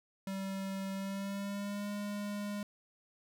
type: tone with pitch glide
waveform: square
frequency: 193.6 to 205.1 Hz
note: G3 to G#3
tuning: -21 to -21 cents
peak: -37 dBFS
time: 0.27-2.63 s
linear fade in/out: 2 ms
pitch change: +100 cents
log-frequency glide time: 0.93-1.9 s
effects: none